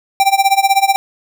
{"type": "tone with tremolo", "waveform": "square", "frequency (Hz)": 784, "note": "G5", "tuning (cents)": 0, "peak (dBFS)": -7, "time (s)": [0.2, 0.96], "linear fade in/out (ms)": 0, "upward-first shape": "sine", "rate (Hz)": 16, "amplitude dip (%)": 90, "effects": []}